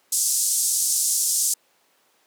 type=band-pass noise; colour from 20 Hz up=white; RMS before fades=-22 dBFS; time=0.12-1.54 s; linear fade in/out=5 ms; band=5900 to 10000 Hz; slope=24 dB/octave; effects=pink hiss -62 dBFS RMS until 2.26 s + high-pass 400 Hz 12 dB/octave